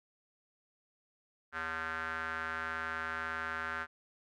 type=tone with band-pass filter; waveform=square; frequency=80.9 Hz; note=E2; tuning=32 cents flat; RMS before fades=-38 dBFS; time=1.52-3.87 s; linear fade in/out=50 ms; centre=1500 Hz; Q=5; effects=none